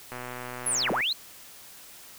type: click train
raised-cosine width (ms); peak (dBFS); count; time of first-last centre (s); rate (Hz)
0.5; -22; 111; 0.12-1.007; 124
type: linear two-way sweep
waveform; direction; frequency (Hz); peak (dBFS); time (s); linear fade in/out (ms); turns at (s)
sine; down then up; 11300 to 137.8 to 4289; -24; 0.66-1.13; 5; 0.91
effects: white hiss -48 dBFS RMS until 2.18 s